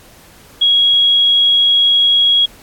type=tone; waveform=sine; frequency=3312 Hz; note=G#7; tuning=5 cents flat; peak=-8 dBFS; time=0.61-2.46 s; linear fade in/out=10 ms; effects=pink hiss -43 dBFS RMS until 2.62 s + AAC 64 kbps